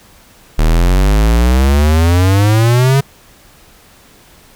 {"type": "exponential sweep", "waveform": "square", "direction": "up", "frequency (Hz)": [37.99, 140], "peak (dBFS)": -8, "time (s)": [0.58, 3.01], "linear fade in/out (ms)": 10, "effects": ["pink hiss -44 dBFS RMS until 4.55 s"]}